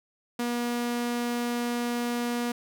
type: tone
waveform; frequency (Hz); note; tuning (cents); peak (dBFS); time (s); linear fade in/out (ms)
sawtooth; 239.9; A#3; +50; -23; 0.39-2.52; 5
effects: none